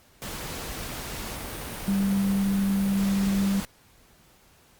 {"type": "tone in noise", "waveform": "sine", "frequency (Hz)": 196.6, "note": "G3", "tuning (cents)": 5, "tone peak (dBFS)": -21, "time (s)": [1.88, 3.6], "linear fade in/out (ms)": 0, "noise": "pink", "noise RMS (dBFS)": -35, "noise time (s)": [0.22, 3.65], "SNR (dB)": 11, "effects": ["pink hiss -58 dBFS RMS until 4.79 s", "Opus 48 kbps"]}